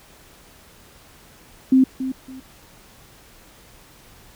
sine tone with echo, 261.6 Hz, C4, in tune, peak -10 dBFS, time 1.72-1.84 s, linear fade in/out 5 ms, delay 280 ms, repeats 2, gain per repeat -12 dB, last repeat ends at 2.4 s, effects pink hiss -49 dBFS RMS until 4.35 s

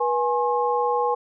sine tone cluster, 485.2 / 835 / 1072 Hz, B4 / G#5 / C6, -31 / +9 / +42 cents, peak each -23 / -23 / -26 dBFS, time 0-1.15 s, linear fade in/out 10 ms, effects none

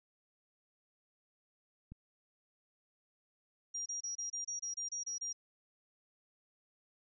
click, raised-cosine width 5 ms, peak -36 dBFS, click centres 1.92 s
sine tone bursts, 5700 Hz, F8, 34 cents sharp, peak -37 dBFS, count 11, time 3.74-5.33 s, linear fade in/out 10 ms, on 120 ms, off 27 ms
effects none

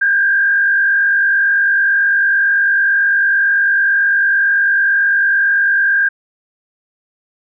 sine tone with frequency modulation, 1600 Hz, G6, 35 cents sharp, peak -10 dBFS, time 0.01-6.09 s, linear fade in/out 10 ms, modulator 49 Hz, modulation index 0.89, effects none

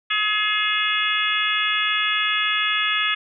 harmonic tone with a mistuned harmonic, 423.7 Hz, G#4, 35 cents sharp, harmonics 3 / 4 / 5 / 6 / 7 / 8, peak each -26 / -26 / -26 / -26 / -26 / -26 dBFS, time 0.1-3.15 s, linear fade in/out 10 ms, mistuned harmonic 7, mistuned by -60 cents, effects none

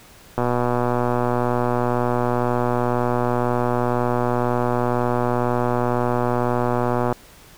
click train, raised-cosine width 1 ms, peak -7 dBFS, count 824, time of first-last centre 0.38-7.126 s, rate 122 Hz, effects pink hiss -47 dBFS RMS until 7.57 s

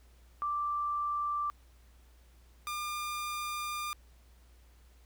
sine / sawtooth tone pair in turn, 1174.7 / 1202.2 Hz, D6 / D6, 0 / +40 cents, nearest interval unison, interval 40 cents, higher second, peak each -30 / -31 dBFS, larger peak first, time 0.42-1.5 / 2.67-3.93 s, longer second, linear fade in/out 0 ms, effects added 60 Hz sine -57 dBFS peak until 5.05 s + pink hiss -67 dBFS RMS until 5.05 s

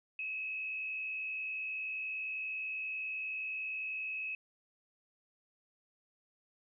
sine tone with frequency modulation, 2571 Hz, E7, 44 cents flat, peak -36 dBFS, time 0.19-4.35 s, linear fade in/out 2 ms, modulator 70.3 Hz, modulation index 0.75, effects none

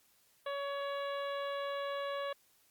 harmonic tone, 562 Hz, C#5, 24 cents sharp, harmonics 1 / 2 / 3 / 4 / 5 / 6 / 7, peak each -37 / -41 / -46 / -53 / -52 / -51 / -54 dBFS, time 0.46-2.33 s, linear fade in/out 5 ms, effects white hiss -69 dBFS RMS until 2.7 s + Opus 48 kbps

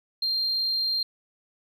sine tone, 4186 Hz, C8, in tune, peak -22 dBFS, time 0.22-1.03 s, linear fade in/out 5 ms, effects tanh soft clip ceiling -20 dBFS

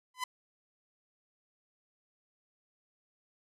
sawtooth tone with exponential growth, 1010 Hz, B5, 39 cents sharp, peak -25 dBFS, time 0.14-0.24 s, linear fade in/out 5 ms, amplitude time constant 21 ms, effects low-pass 12000 Hz 12 dB/octave

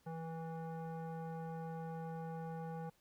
sine tone with frequency modulation, 164.81 Hz, E3, in tune, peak -40 dBFS, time 0.06-2.9 s, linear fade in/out 10 ms, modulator 652 Hz, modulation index 0.95, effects tanh soft clip ceiling -38 dBFS + pink hiss -73 dBFS RMS until 3 s

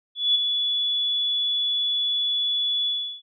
sine tone with ADSR envelope, 3423 Hz, A7, 48 cents flat, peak -15 dBFS, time 0.15-3.22 s, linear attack 200 ms, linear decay 14 ms, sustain -6 dB, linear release 350 ms, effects none

